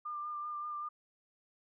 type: tone with vibrato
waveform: sine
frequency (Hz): 1197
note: D6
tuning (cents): +33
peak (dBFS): -37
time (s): 0.05-0.89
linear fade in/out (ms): 10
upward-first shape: sine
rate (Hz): 5.2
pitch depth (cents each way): 21
effects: none